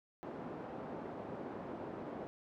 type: band-pass noise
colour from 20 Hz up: pink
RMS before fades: -45 dBFS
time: 0.23-2.27 s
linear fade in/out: 0 ms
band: 230 to 750 Hz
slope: 12 dB/octave
effects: none